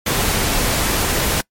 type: noise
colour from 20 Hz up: pink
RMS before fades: -18 dBFS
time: 0.06-1.41 s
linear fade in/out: 5 ms
effects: noise-tail reverb RT60 0.1 s tail -23 dB re dry + MP3 64 kbps